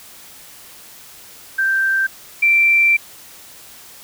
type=tone pair in turn; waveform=sine; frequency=1568 / 2349 Hz; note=G6 / D7; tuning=0 / 0 cents; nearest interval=perfect fifth; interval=700 cents; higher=second; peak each=-14 / -10 dBFS; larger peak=second; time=1.58-2.07 / 2.42-2.97 s; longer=second; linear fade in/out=10 ms; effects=white hiss -41 dBFS RMS until 4.03 s